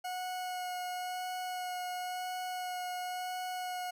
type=tone with vibrato; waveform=40% pulse; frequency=729 Hz; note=F#5; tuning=26 cents flat; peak=-35 dBFS; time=0.04-3.91 s; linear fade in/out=10 ms; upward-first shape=sine; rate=0.96 Hz; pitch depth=11 cents each way; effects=none